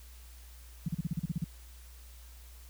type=tone bursts; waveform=sine; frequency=164.81 Hz; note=E3; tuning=in tune; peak=-28 dBFS; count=10; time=0.86-1.443 s; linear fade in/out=5 ms; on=25 ms; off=37 ms; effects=added 60 Hz sine -49 dBFS peak until 2.69 s + white hiss -58 dBFS RMS until 2.69 s